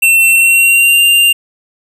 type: tone with pitch glide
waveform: square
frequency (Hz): 2699 to 2789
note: E7 to F7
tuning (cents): +40 to -3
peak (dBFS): -6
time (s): 0.02-1.33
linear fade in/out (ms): 10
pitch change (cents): +57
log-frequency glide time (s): 0.29-1.02
effects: none